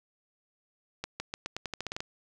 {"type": "accelerating click train", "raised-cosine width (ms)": 0.2, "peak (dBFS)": -17, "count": 12, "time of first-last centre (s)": [1.04, 2.005], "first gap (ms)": 160, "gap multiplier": 0.87, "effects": []}